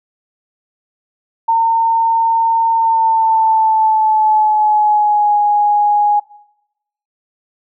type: tone with pitch glide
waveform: sine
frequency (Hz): 910 to 829.7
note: A#5 to G#5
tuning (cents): -42 to -2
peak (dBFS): -9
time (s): 1.48-6.2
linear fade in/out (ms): 10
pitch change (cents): -160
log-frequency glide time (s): 2.72-5.37
effects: noise-tail reverb RT60 0.9 s tail -21 dB re dry